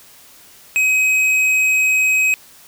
sine tone with tanh clipping, 2533 Hz, D#7, 30 cents sharp, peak -14 dBFS, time 0.76-2.34 s, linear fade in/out 0 ms, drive 10 dB, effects white hiss -45 dBFS RMS until 2.67 s

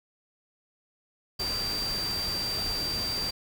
sine tone in noise, 4699 Hz, D8, in tune, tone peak -29 dBFS, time 1.39-3.31 s, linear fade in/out 10 ms, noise pink, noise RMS -36 dBFS, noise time 1.39-3.31 s, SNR +4 dB, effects none

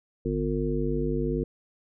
harmonic tone with a mistuned harmonic, 50.4 Hz, G1, 49 cents sharp, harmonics 1 / 3 / 5 / 7 / 9, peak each -31 / -31 / -31 / -31 / -31 dBFS, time 0.25-1.44 s, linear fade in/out 5 ms, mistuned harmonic 1, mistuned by +110 cents, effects none

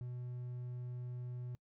triangle tone, 123.47 Hz, B2, in tune, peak -39 dBFS, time 0.01-1.55 s, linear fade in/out 0 ms, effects noise-tail reverb RT60 0.1 s tail -24 dB re dry

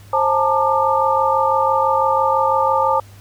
sine tone cluster, 532 / 863 / 909 / 1197 Hz, C5 / A5 / A#5 / D6, +29 / -34 / -44 / +33 cents, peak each -19 dBFS, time 0.13-3 s, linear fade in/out 5 ms, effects added 100 Hz sine -40 dBFS peak until 3.2 s + pink hiss -48 dBFS RMS until 3.2 s

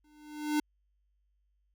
square tone with exponential growth, 300 Hz, D4, 37 cents sharp, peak -25 dBFS, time 0.04-0.6 s, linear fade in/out 5 ms, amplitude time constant 120 ms, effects added 50 Hz sine -70 dBFS peak until 1.74 s

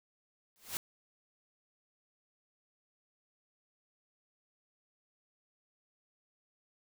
white noise with exponential growth, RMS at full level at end -33 dBFS, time 0.56-0.77 s, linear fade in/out 0 ms, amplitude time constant 44 ms, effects none

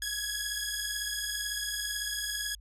10% pulse beating tone pair, 1661.2 / 1679.2 Hz, G#6 / G#6, 0 / +19 cents, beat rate 18 Hz, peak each -26 / -26 dBFS, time 0.02-2.55 s, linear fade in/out 2 ms, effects added 50 Hz sine -49 dBFS peak until 2.6 s + resampled to 32000 Hz

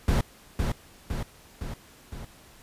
brown noise with echo, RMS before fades -22 dBFS, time 0.08-0.21 s, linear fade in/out 2 ms, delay 510 ms, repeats 4, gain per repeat -4 dB, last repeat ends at 2.25 s, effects pink hiss -53 dBFS RMS until 2.62 s + resampled to 32000 Hz

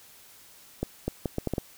accelerating click train, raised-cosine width 2 ms, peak -14 dBFS, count 7, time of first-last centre 0.83-1.582 s, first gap 250 ms, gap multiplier 0.71, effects white hiss -53 dBFS RMS until 1.77 s

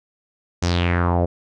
sawtooth tone with low-pass filter sweep, 87.31 Hz, F2, in tune, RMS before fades -19 dBFS, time 0.62-1.26 s, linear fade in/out 10 ms, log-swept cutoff 6500 to 540 Hz, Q 3.7, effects none

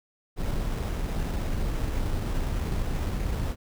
brown noise with sample-and-hold, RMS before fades -28 dBFS, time 0.36-3.56 s, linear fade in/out 50 ms, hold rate 4410 Hz, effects none

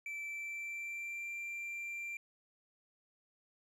triangle tone with pitch glide, 2326 to 2364 Hz, D7 to D7, -17 to +11 cents, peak -38 dBFS, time 0.06-2.17 s, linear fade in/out 2 ms, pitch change +28 cents, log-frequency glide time 0.24-1.31 s, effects none

